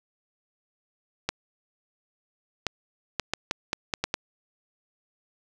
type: clicks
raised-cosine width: 0.2 ms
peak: -8 dBFS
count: 9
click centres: 1.29 / 2.667 / 3.197 / 3.336 / 3.511 / 3.731 / 3.938 / 4.04 / 4.141 s
effects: none